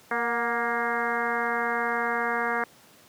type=harmonic tone with a mistuned harmonic; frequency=234.7 Hz; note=A#3; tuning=12 cents sharp; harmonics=1 / 2 / 3 / 4 / 5 / 6 / 7 / 8 / 9; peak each=-36 / -32 / -32 / -33 / -32 / -33 / -31 / -36 / -37 dBFS; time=0.11-2.64 s; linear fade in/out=2 ms; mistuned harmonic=3; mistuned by=+43 cents; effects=pink hiss -54 dBFS RMS until 3.08 s + high-pass 150 Hz 12 dB/octave